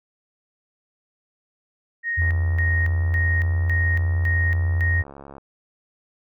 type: tone with tremolo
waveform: sine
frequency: 1864.7 Hz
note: A#6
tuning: in tune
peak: -22 dBFS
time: 2.03-5.04 s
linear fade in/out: 50 ms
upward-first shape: square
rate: 1.8 Hz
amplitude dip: 80%
type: tone with pitch glide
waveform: sine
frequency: 85.2 to 86.54 Hz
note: F2 to F2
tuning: -42 to -15 cents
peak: -18 dBFS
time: 2.17-5.03 s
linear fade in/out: 20 ms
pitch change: +27 cents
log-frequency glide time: 2.83-3.77 s
type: click train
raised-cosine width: 1 ms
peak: -26 dBFS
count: 222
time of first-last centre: 2.22-5.382 s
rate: 69.9 Hz
effects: none